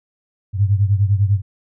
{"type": "beating tone pair", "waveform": "sine", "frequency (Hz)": [98, 108], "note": ["G2", "A2"], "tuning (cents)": [0, -32], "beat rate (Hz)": 10, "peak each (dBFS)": [-14, -18], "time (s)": [0.53, 1.42], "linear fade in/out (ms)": 50, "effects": []}